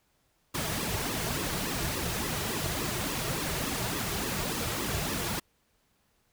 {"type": "noise with flanger", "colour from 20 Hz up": "pink", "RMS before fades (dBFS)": -32, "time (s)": [0.54, 5.4], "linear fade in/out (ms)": 10, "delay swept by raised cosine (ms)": [1.3, 4], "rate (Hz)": 3.5, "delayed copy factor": -0.75, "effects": ["pink hiss -71 dBFS RMS until 6.32 s"]}